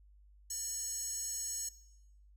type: tone with high-pass filter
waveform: square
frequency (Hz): 601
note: D5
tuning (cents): +40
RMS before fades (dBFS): -40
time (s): 0.5-1.69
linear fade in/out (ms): 5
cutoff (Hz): 7000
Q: 5.7
effects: noise-tail reverb RT60 0.9 s tail -19 dB re dry + added 50 Hz sine -58 dBFS peak until 2.36 s